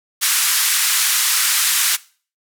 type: band-pass noise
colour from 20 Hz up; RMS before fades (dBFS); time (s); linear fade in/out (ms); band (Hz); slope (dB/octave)
white; -17; 0.21-1.97; 20; 1200 to 13000; 24
effects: noise-tail reverb RT60 0.4 s tail -20 dB re dry